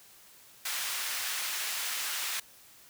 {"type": "high-pass noise", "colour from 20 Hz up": "pink", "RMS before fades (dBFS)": -34, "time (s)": [0.65, 2.4], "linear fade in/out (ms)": 5, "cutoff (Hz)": 1600, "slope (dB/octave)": 12, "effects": ["white hiss -56 dBFS RMS until 2.89 s"]}